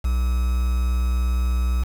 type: tone with quantisation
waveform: triangle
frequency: 61.74 Hz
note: B1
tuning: in tune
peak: -16 dBFS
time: 0.04-1.84 s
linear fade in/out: 10 ms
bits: 6
effects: none